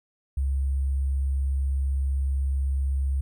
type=tone with sample-and-hold; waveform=sine; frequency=67.9 Hz; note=C#2; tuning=35 cents flat; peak=-22 dBFS; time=0.37-3.21 s; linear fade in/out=5 ms; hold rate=8820 Hz; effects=none